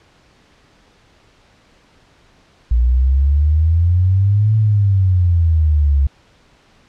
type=exponential two-way sweep; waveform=sine; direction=up then down; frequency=57.7 to 110 to 68 Hz; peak=-10 dBFS; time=2.71-6.07 s; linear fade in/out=5 ms; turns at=4.56 s; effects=pink hiss -52 dBFS RMS until 6.88 s + low-pass 5000 Hz 12 dB/octave